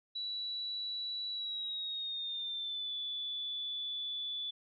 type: tone with pitch glide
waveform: sine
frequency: 3934 to 3465 Hz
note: B7 to A7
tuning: -7 to -27 cents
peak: -36 dBFS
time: 0.15-4.51 s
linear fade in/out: 10 ms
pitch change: -220 cents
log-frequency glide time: 1.31-2.94 s
effects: none